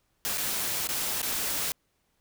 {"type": "noise with dropouts", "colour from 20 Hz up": "white", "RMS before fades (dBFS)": -30, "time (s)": [0.25, 1.72], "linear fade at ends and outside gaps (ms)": 0, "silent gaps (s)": [[0.374, 0.38], [0.872, 0.889], [1.217, 1.229]], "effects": ["pink hiss -73 dBFS RMS until 2.2 s"]}